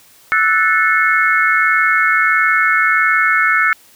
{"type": "chord", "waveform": "sine", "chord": "F# minor seventh", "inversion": "third", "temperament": "equal with one note detuned", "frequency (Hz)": [1318.5, 1480, 1760, 2177], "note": ["E6", "F#6", "A6", "C#7"], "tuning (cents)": [0, 0, 0, -32], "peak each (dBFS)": -16, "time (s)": [0.32, 3.73], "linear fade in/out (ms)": 0, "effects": ["white hiss -47 dBFS RMS until 3.95 s"]}